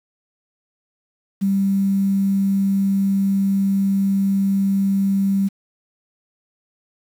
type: tone with quantisation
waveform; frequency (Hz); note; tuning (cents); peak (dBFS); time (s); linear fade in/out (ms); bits
sine; 196; G3; 0; -15; 1.41-5.49; 20; 7
effects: none